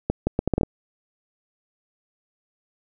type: accelerating click train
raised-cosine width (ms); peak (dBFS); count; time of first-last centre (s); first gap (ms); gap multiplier
2; -7; 8; 0.1-0.633; 170; 0.71
effects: none